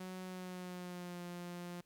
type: tone with pitch glide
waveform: sawtooth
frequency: 185 to 175.63 Hz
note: F#3 to F3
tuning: 0 to +10 cents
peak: -40 dBFS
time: 0-1.81 s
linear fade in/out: 5 ms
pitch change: -90 cents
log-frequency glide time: 0.24-1.22 s
effects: pink hiss -75 dBFS RMS until 1.85 s